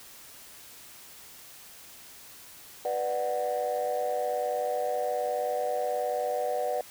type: chord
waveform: sine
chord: B minor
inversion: none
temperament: just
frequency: 493.9 / 592.7 / 740.8 Hz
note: B4 / D5 / F#5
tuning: 0 / +16 / +2 cents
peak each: -30 dBFS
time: 2.85-6.81 s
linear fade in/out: 2 ms
effects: tanh soft clip ceiling -21 dBFS + white hiss -49 dBFS RMS until 6.9 s